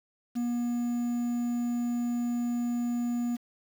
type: tone with quantisation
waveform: triangle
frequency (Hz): 240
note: B3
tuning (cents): -49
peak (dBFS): -25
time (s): 0.35-3.37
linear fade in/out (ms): 20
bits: 8
effects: none